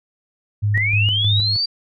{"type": "tone with tremolo", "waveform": "sine", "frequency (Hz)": 103.83, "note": "G#2", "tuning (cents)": 0, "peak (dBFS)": -15, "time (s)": [0.62, 1.57], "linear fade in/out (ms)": 20, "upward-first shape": "square", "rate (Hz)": 3.2, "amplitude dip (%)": 50}
{"type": "linear sweep", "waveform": "sine", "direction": "up", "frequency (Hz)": [1823, 4732], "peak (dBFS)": -17, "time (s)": [0.74, 1.66], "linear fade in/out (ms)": 10}
{"effects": []}